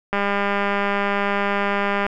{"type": "click train", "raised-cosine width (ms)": 0.5, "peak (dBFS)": -7, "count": 390, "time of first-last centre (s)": [0.13, 2.065], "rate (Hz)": 201, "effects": []}